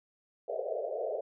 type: band-pass noise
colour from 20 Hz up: white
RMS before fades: -35 dBFS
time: 0.48-1.21 s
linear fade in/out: 5 ms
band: 410 to 690 Hz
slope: 96 dB/octave
effects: none